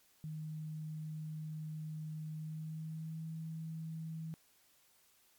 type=tone with pitch glide; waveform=sine; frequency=155.5 to 160.8 Hz; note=D#3 to E3; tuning=-1 to -43 cents; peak=-40 dBFS; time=0.24-4.34 s; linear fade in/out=0 ms; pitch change=+58 cents; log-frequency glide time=2.33-3.27 s; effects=white hiss -69 dBFS RMS until 5.38 s + MP3 96 kbps